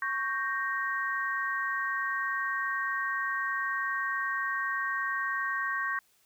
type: chord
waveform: sine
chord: G diminished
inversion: second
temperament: equal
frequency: 1108.7 / 1568 / 1864.7 Hz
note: Db6 / G6 / Bb6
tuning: 0 / 0 / 0 cents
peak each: -33 dBFS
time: 0.02-5.99 s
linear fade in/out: 2 ms
effects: white hiss -67 dBFS RMS until 6.25 s